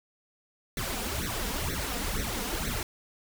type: noise with flanger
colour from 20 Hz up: pink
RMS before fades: -32 dBFS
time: 0.77-2.83 s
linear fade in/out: 2 ms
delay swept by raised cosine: 0.49 to 4.29 ms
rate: 2.1 Hz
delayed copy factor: +1
effects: none